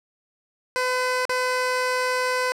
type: tone with dropouts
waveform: 15% pulse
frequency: 506 Hz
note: B4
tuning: 42 cents sharp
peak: -15 dBFS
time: 0.76-2.52 s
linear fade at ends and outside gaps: 0 ms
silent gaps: 1.253-1.294 s
effects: low-pass 9000 Hz 12 dB/octave